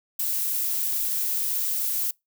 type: noise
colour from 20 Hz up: violet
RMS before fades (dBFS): -26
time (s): 0.19-2.11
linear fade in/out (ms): 5
effects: noise-tail reverb RT60 0.2 s tail -26 dB re dry